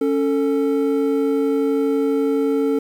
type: tone pair together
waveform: triangle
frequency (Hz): 277.2 / 444.7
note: C#4 / A4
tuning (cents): 0 / +18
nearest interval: minor sixth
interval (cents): 818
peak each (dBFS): -17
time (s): 0.01-2.79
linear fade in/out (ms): 5
effects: 8-bit